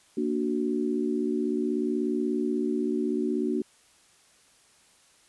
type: chord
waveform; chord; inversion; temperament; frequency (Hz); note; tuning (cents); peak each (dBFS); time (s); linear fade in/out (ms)
sine; Bb augmented; none; equal; 233.1 / 293.7 / 370; Bb3 / D4 / F#4; 0 / 0 / 0; -29; 0.17-3.62; 5
effects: white hiss -60 dBFS RMS until 5.28 s + resampled to 24000 Hz